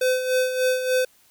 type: tone with tremolo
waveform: square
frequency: 510 Hz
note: C5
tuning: 44 cents flat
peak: -18 dBFS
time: 0.01-1.05 s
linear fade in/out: 5 ms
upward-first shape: sine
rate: 3.4 Hz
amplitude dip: 60%
effects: white hiss -58 dBFS RMS until 1.3 s